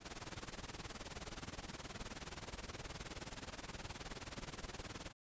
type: noise with tremolo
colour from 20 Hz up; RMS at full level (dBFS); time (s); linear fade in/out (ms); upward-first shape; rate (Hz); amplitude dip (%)
pink; -45; 0-5.13; 50; sine; 19; 85
effects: resampled to 16000 Hz